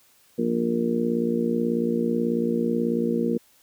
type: harmonic tone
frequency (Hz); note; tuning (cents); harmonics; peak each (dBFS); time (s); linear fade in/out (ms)
58.27; A#1; 0; 3 / 4 / 5 / 6 / 7 / 8; -31 / -24 / -35 / -28 / -38 / -27; 0.38-3.38; 10
effects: white hiss -59 dBFS RMS until 3.62 s